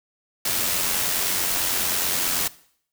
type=noise with amplitude modulation; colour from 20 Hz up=white; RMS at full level=-22 dBFS; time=0.45-2.48 s; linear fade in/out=5 ms; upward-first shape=sine; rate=89.3 Hz; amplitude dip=35%; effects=noise-tail reverb RT60 0.6 s tail -19 dB re dry